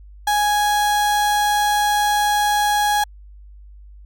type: tone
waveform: 35% pulse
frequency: 830.6 Hz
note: G#5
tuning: in tune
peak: -14 dBFS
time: 0.27-3.04 s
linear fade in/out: 5 ms
effects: added 50 Hz sine -39 dBFS peak until 4.05 s